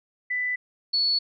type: tone pair in turn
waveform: sine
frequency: 1991 / 4416 Hz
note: B6 / C#8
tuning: +14 / -7 cents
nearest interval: octave + major second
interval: 1379 cents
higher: second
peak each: -24 / -20 dBFS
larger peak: second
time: 0.3-0.56 / 0.93-1.19 s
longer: neither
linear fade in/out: 10 ms
effects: none